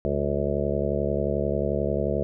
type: harmonic tone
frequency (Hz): 71.3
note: C#2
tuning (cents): +49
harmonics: 1 / 2 / 3 / 5 / 6 / 7 / 8 / 9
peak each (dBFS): -31 / -31 / -31 / -31 / -31 / -31 / -31 / -31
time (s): 0.05-2.23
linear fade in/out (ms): 0
effects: none